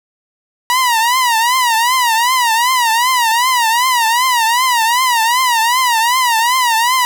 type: tone with vibrato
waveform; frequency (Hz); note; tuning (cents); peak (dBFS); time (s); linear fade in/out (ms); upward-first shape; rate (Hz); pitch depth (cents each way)
sawtooth; 962; B5; -46; -7; 0.7-7.05; 0; triangle; 2.6; 160
effects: none